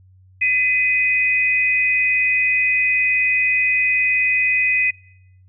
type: tone pair together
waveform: sine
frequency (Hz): 2014 / 2505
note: B6 / D#7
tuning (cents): +33 / +11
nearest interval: major third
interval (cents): 378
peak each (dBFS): -20 / -16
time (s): 0.41-4.91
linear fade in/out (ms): 10
effects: noise-tail reverb RT60 0.8 s tail -24 dB re dry + added 93 Hz sine -47 dBFS peak until 5.48 s